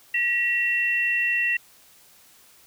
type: tone pair together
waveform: sine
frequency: 1922 / 2718 Hz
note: B6 / F7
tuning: -48 / -48 cents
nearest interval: tritone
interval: 600 cents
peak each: -23 dBFS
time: 0.14-1.57 s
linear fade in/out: 5 ms
effects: white hiss -54 dBFS RMS until 2.66 s